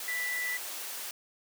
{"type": "tone in noise", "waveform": "sine", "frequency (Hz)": 1975.5, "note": "B6", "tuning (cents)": 0, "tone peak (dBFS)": -31, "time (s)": [0.08, 0.57], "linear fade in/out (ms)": 2, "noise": "white", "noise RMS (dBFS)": -39, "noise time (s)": [0, 1.11], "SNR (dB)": 5, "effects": ["high-pass 400 Hz 12 dB/octave"]}